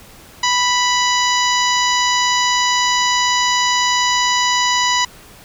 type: harmonic tone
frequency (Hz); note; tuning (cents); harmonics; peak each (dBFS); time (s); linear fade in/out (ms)
987; B5; -1; 1 / 2 / 3 / 4 / 5 / 6 / 7; -17 / -20 / -22 / -23 / -24 / -25 / -25; 0.43-5.05; 5
effects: pink hiss -42 dBFS RMS until 5.44 s